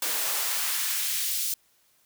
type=noise with high-pass filter sweep; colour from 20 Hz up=white; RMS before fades=-28 dBFS; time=0.02-1.54 s; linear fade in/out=2 ms; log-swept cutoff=320 to 4600 Hz; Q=0.81; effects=white hiss -65 dBFS RMS until 2.05 s